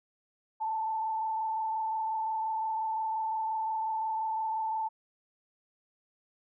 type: tone with frequency modulation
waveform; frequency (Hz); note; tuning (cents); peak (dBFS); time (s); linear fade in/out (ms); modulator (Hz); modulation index
sine; 882; A5; +4; -29; 0.6-4.89; 20; 25.7; 0.72
effects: none